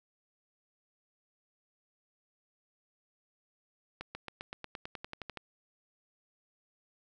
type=accelerating click train; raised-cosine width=0.3 ms; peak=-24 dBFS; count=14; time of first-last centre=4.01-5.373 s; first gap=140 ms; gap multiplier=0.95; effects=none